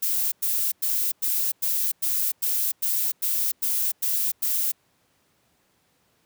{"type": "noise bursts", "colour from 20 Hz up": "violet", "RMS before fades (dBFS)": -24, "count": 12, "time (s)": [0.02, 4.72], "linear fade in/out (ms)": 10, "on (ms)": 300, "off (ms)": 100, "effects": ["pink hiss -66 dBFS RMS until 6.25 s", "high-pass 100 Hz 12 dB/octave"]}